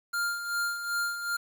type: tone with tremolo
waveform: square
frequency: 1400 Hz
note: F6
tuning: 4 cents sharp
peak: -27 dBFS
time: 0.13-1.37 s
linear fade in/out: 10 ms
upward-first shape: sine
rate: 2.6 Hz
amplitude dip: 60%
effects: 9-bit